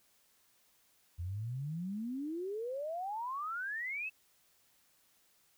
sine exponential sweep, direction up, 82.41 to 2676 Hz, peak -36 dBFS, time 1.18-4.1 s, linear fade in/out 20 ms, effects white hiss -70 dBFS RMS until 5.57 s

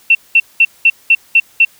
sine tone bursts, 2700 Hz, E7, 41 cents sharp, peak -4 dBFS, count 7, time 0.1-1.65 s, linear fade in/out 5 ms, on 50 ms, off 200 ms, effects white hiss -47 dBFS RMS until 1.79 s

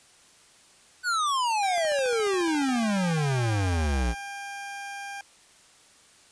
square exponential sweep, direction down, 1512 to 55.5 Hz, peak -24 dBFS, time 1.03-4.15 s, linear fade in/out 50 ms
20% pulse tone, 800 Hz, G5, 35 cents sharp, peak -30 dBFS, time 1.63-5.21 s, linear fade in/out 2 ms
click train, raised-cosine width 0.5 ms, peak -28 dBFS, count 30, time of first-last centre 1.78-3.808 s, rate 14.3 Hz
effects white hiss -56 dBFS RMS until 6.31 s + resampled to 22050 Hz

